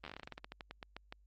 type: slowing click train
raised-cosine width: 0.3 ms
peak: -29 dBFS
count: 20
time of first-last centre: 0.04-1.125 s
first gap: 11 ms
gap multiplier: 1.16
effects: added 50 Hz sine -63 dBFS peak until 1.26 s + Opus 32 kbps